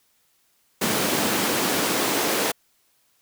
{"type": "noise with high-pass filter sweep", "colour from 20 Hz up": "pink", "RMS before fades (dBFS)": -23, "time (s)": [0.81, 2.52], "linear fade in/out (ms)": 10, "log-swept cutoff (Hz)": [220, 350], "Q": 1.4, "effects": ["white hiss -65 dBFS RMS until 3.21 s"]}